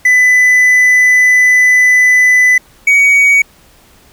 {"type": "tone pair in turn", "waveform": "triangle", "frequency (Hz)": [1999, 2253], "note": ["B6", "C#7"], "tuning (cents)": [20, 28], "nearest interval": "major second", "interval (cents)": 208, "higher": "second", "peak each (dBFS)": -3, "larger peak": "neither", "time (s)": [[0.05, 2.58], [2.87, 3.42]], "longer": "first", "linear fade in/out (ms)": 5, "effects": ["pink hiss -45 dBFS RMS until 4.12 s"]}